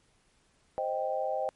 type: chord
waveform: sine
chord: C minor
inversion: none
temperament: equal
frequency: 523.3 / 622.3 / 784 Hz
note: C5 / Eb5 / G5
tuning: 0 / 0 / 0 cents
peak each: -33 dBFS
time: 0.78-1.49 s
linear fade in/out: 0 ms
effects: pink hiss -68 dBFS RMS until 1.55 s + MP3 48 kbps

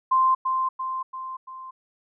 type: tone with echo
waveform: sine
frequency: 1044 Hz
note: C6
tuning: 4 cents flat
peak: -16 dBFS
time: 0.11-0.35 s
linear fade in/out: 10 ms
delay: 340 ms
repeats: 4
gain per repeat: -5 dB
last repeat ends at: 1.71 s
effects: none

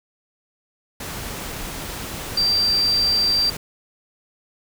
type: tone in noise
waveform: sine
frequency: 4700 Hz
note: D8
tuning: 1 cent sharp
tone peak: -16 dBFS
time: 2.37-3.5 s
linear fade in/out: 5 ms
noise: pink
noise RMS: -31 dBFS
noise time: 1-3.57 s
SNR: +12 dB
effects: none

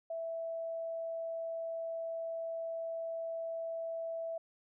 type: tone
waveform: sine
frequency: 659.3 Hz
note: E5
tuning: in tune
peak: -36 dBFS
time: 0.1-4.38 s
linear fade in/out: 5 ms
effects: none

